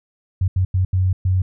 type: tone bursts at uneven times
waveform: sine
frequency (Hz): 92.9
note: F#2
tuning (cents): +7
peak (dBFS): -14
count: 5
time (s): 0.41-0.48 / 0.56-0.65 / 0.74-0.85 / 0.93-1.13 / 1.25-1.42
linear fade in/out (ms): 5
effects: none